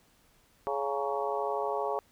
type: harmonic tone with a mistuned harmonic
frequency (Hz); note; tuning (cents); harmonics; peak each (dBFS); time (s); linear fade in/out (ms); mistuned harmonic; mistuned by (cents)
139.8; C#3; +15; 3 / 4 / 5 / 6 / 7 / 8; -34 / -35 / -36 / -37 / -37 / -38; 0.67-1.99; 0; 7; -86
effects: pink hiss -65 dBFS RMS until 2.11 s